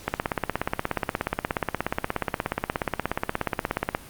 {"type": "click train", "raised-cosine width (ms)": 0.5, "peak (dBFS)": -8, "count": 66, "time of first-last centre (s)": [0.08, 3.949], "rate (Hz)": 16.8, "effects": ["pink hiss -45 dBFS RMS until 4.09 s", "Opus 48 kbps"]}